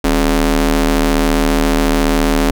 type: ring-modulated tone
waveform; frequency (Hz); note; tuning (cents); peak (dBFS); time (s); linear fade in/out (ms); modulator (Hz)
sawtooth; 155.56; D#3; 0; -4; 0.04-2.51; 5; 115
effects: none